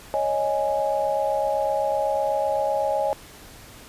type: chord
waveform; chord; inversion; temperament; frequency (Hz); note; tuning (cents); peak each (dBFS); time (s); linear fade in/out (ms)
sine; C# suspended second; none; equal; 554.4 / 622.3 / 830.6; C#5 / D#5 / G#5; 0 / 0 / 0; -25; 0.14-3.13; 0
effects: pink hiss -45 dBFS RMS until 3.88 s + resampled to 32000 Hz